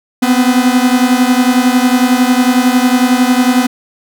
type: beating tone pair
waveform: 45% pulse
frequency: 246.9 / 257.9 Hz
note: B3 / C4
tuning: 0 / -25 cents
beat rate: 11 Hz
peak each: -10 / -12 dBFS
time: 0.22-3.67 s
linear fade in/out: 10 ms
effects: none